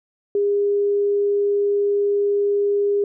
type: tone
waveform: sine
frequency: 406 Hz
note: G#4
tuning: 39 cents flat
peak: -16 dBFS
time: 0.35-3.04 s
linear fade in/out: 2 ms
effects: none